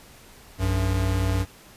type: tone pair together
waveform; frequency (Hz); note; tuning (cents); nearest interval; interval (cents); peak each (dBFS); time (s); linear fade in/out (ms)
square; 60.07 / 95; B1 / F#2; -47 / +46; minor sixth; 793; -27 / -23; 0.58-1.46; 50
effects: pink hiss -49 dBFS RMS until 1.76 s + resampled to 32000 Hz